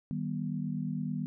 sine chord, Eb augmented, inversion none, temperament just, 155.56 / 194.45 / 243.1 Hz, Eb3 / G3 / B3, 0 / -14 / -27 cents, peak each -35 / -36 / -36 dBFS, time 0.11-1.26 s, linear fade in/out 0 ms, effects none

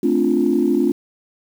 sine chord, D minor seventh, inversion second, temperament equal, 220 / 261.6 / 293.7 / 349.2 Hz, A3 / C4 / D4 / F4, 0 / 0 / 0 / 0 cents, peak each -21 / -19 / -19 / -18 dBFS, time 0.03-0.92 s, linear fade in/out 5 ms, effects tanh soft clip ceiling -5 dBFS + 7-bit

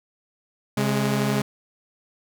sawtooth tone pair together, 134.71 / 208.2 Hz, C#3 / G#3, -49 / +5 cents, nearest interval minor sixth, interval 754 cents, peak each -20 / -19 dBFS, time 0.77-1.42 s, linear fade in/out 5 ms, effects none

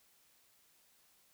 silence, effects white hiss -69 dBFS RMS until 1.33 s

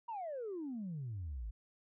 sine exponential sweep, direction down, 966 to 49 Hz, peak -38 dBFS, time 0.08-1.51 s, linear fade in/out 10 ms, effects tanh soft clip ceiling -36 dBFS

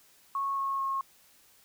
sine tone with pitch steps, 1100 / 1091.8 / 1083.6 Hz, C#6 / C#6 / C#6, -14 / -27 / -40 cents, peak -28 dBFS, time 0.35-1.01 s, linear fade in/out 2 ms, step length 220 ms, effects white hiss -61 dBFS RMS until 1.64 s

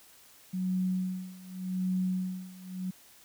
sine tone with tremolo, 185 Hz, F#3, in tune, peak -26 dBFS, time 0.53-2.91 s, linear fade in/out 10 ms, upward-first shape sine, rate 0.86 Hz, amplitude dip 90%, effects white hiss -57 dBFS RMS until 3.24 s

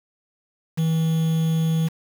triangle tone with quantisation, 161.6 Hz, E3, 34 cents flat, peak -16 dBFS, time 0.77-1.89 s, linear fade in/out 20 ms, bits 6, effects none

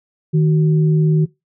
sine tone pair together, 156.22 / 373.7 Hz, D#3 / F#4, +7 / +17 cents, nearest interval octave + minor third, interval 1510 cents, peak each -11 / -22 dBFS, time 0.33-1.26 s, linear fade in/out 20 ms, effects noise-tail reverb RT60 0.2 s tail -20 dB re dry

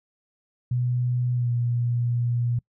sine tone with pitch glide, 123.47 to 120.09 Hz, B2 to B2, 0 to -48 cents, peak -21 dBFS, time 0.71-2.59 s, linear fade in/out 5 ms, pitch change -48 cents, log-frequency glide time 1.34-1.5 s, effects noise-tail reverb RT60 0.1 s tail -26 dB re dry

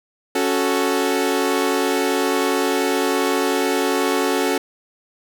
sawtooth chord, F# minor, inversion second, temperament equal, 277.2 / 370 / 440 Hz, C#4 / F#4 / A4, 0 / 0 / 0 cents, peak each -18 dBFS, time 0.35-4.58 s, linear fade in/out 5 ms, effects none

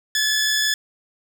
15% pulse tone pair together, 1660.4 / 1726 Hz, G#6 / A6, -1 / -34 cents, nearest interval minor second, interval 67 cents, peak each -23 / -12 dBFS, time 0.15-0.74 s, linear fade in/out 2 ms, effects none

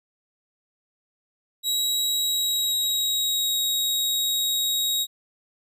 sawtooth tone with pitch glide, 3855 to 3793 Hz, B7 to A#7, -43 to +29 cents, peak -19 dBFS, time 1.63-5.07 s, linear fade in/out 50 ms, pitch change -28 cents, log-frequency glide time 2.03-3.57 s, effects none

